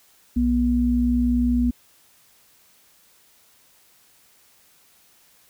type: tone pair together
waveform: sine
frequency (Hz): 61 / 242.6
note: B1 / B3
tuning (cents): -21 / -31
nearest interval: 2 octaves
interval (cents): 2390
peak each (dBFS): -23 / -18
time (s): 0.36-1.71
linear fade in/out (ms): 10
effects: white hiss -57 dBFS RMS until 5.49 s